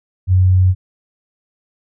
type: tone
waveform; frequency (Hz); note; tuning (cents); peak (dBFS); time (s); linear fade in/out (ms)
sine; 92.5; F#2; 0; -8; 0.27-0.75; 50
effects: none